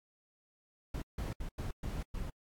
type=noise bursts at uneven times; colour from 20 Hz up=brown; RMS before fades=-38 dBFS; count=6; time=0.94-1.02 / 1.18-1.33 / 1.4-1.49 / 1.58-1.71 / 1.83-2.03 / 2.14-2.3 s; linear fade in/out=5 ms; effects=AAC 64 kbps